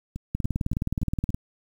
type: two click trains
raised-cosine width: 5 ms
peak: -13 / -20 dBFS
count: 20 / 5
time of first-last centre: 0.35-1.345 / 0.16-1.303 s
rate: 19.1 / 3.5 Hz
effects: 8-bit